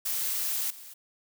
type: noise with level steps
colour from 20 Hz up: blue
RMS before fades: -30 / -46 dBFS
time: 0.05-0.94 s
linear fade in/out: 10 ms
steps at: 0.7 s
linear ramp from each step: 5 ms
effects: none